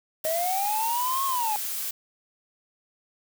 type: noise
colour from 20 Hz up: blue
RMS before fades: -31 dBFS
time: 0.24-1.91 s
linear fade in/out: 5 ms
type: linear two-way sweep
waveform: triangle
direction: up then down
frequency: 622.3 to 1097 to 817 Hz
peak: -23 dBFS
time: 0.25-1.56 s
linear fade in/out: 0 ms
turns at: 1.25 s
effects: none